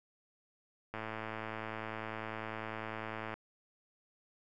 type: click train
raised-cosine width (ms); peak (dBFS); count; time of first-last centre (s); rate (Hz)
0.5; -25; 265; 0.94-3.34; 110
effects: none